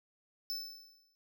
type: tone with exponential decay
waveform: square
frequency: 5274 Hz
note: E8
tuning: in tune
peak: -34 dBFS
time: 0.5-1.15 s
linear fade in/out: 0 ms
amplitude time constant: 140 ms
effects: none